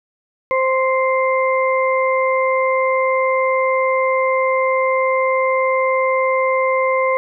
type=harmonic tone; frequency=523.3 Hz; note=C5; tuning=in tune; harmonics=1 / 2 / 4; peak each=-16 / -19 / -22 dBFS; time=0.51-7.17 s; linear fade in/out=0 ms; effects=none